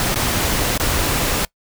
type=noise with dropouts; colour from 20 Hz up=pink; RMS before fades=-19 dBFS; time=0-1.45 s; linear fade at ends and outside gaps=1 ms; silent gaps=0.145-0.158 / 0.777-0.798 s; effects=noise-tail reverb RT60 0.1 s tail -23 dB re dry